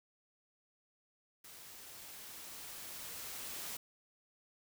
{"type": "noise with level ramp", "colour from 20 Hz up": "white", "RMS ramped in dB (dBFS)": [-54, -43], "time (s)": [1.44, 3.77], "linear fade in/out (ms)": 5, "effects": []}